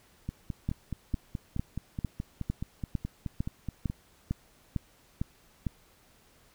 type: two click trains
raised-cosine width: 5 ms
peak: -21 / -17 dBFS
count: 18 / 12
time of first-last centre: 0.29-3.899 / 0.69-5.667 s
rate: 4.71 / 2.21 Hz
effects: pink hiss -62 dBFS RMS until 6.54 s